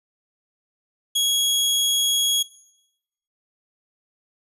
sawtooth tone, 3322 Hz, G#7, in tune, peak -15 dBFS, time 1.15-2.43 s, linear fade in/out 10 ms, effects noise-tail reverb RT60 0.9 s tail -20 dB re dry + resampled to 32000 Hz

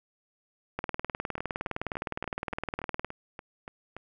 two click trains, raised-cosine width 0.5 ms, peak -24 / -16 dBFS, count 10 / 45, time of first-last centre 1.38-3.966 / 0.79-3.046 s, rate 3.48 / 19.5 Hz, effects none

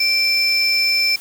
triangle tone pair together, 2346 / 5267 Hz, D7 / E8, -2 / -2 cents, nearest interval octave + major second, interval 1400 cents, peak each -15 dBFS, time 0-1.16 s, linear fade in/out 5 ms, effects tanh soft clip ceiling -8 dBFS + white hiss -38 dBFS RMS until 1.2 s

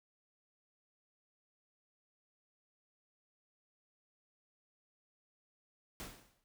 pink noise with exponential decay, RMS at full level -43 dBFS, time 6-6.44 s, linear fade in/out 0 ms, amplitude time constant 94 ms, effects none

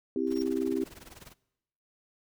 sine chord, C major, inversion none, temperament just, 261.6 / 327 / 392.4 Hz, C4 / E4 / G4, 0 / -14 / +2 cents, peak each -31 dBFS, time 0.16-0.84 s, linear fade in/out 2 ms
square tone with exponential growth, 5560 Hz, F8, 9 cents flat, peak -40 dBFS, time 0.2-0.42 s, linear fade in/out 0 ms, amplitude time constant 47 ms
pink noise with tremolo, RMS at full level -46 dBFS, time 0.26-1.35 s, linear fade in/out 50 ms, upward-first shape triangle, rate 20 Hz, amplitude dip 95%
effects noise-tail reverb RT60 0.9 s tail -22 dB re dry

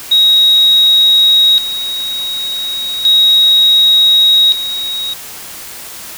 sine tone with tremolo, 3793 Hz, A#7, 29 cents sharp, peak -4 dBFS, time 0.11-5.14 s, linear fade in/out 10 ms, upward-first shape square, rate 0.34 Hz, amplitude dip 75%, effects tanh soft clip ceiling -1 dBFS + white hiss -29 dBFS RMS until 6.17 s

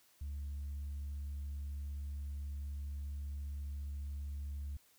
sine tone, 71.3 Hz, C#2, 49 cents sharp, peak -37 dBFS, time 0.21-4.77 s, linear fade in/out 5 ms, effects tanh soft clip ceiling -37 dBFS + white hiss -68 dBFS RMS until 4.98 s

